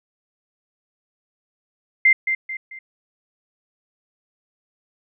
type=tone with echo; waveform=sine; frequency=2089 Hz; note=C7; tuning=3 cents flat; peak=-10 dBFS; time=2.05-2.13 s; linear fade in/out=5 ms; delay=220 ms; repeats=3; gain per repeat=-8 dB; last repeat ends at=2.79 s; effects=none